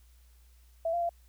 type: tone with pitch steps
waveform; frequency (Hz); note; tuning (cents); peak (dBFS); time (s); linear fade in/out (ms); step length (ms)
sine; 661 / 691 / 685; E5 / F5 / F5; +5 / -19 / -34; -27; 0.85-1.093; 5; 81
effects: added 60 Hz sine -56 dBFS peak until 1.28 s + white hiss -68 dBFS RMS until 1.28 s